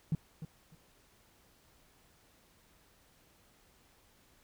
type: tone with echo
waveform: triangle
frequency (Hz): 157.4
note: D#3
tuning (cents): +20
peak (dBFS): -23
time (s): 0.12-0.15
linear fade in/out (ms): 2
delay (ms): 300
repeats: 2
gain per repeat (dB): -14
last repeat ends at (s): 0.75
effects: tanh soft clip ceiling -25 dBFS + pink hiss -66 dBFS RMS until 4.43 s